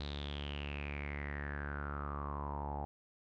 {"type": "tone with low-pass filter sweep", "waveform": "sawtooth", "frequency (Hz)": 72, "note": "D2", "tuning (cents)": -34, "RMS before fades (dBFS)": -41, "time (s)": [0, 2.85], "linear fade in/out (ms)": 0, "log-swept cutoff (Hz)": [4000, 800], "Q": 8.5, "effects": []}